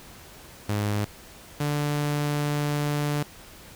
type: tone pair in turn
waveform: sawtooth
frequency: 103.83 / 146.84 Hz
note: G#2 / D3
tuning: 0 / 0 cents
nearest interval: tritone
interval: 600 cents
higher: second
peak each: -20 dBFS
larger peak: neither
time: 0.69-1.05 / 1.6-3.23 s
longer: second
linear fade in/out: 5 ms
effects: pink hiss -47 dBFS RMS until 3.75 s